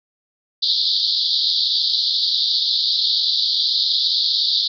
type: band-pass noise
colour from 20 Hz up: white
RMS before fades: -19 dBFS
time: 0.62-4.68 s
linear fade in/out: 10 ms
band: 3500 to 4800 Hz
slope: 96 dB/octave
effects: none